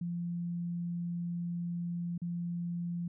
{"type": "tone with dropouts", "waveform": "sine", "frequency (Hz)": 172.7, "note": "F3", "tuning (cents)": -19, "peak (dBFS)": -33, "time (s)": [0.01, 3.08], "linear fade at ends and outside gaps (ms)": 5, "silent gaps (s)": [2.179, 2.217], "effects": []}